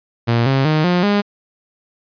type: tone with pitch steps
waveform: sawtooth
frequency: 117.3 / 134.74 / 154.78 / 177.79 / 204.2 Hz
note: A#2 / C#3 / D#3 / F3 / G#3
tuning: +11 / -49 / -9 / +31 / -29 cents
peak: -9 dBFS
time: 0.27-1.22 s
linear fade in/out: 20 ms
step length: 190 ms
effects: resampled to 11025 Hz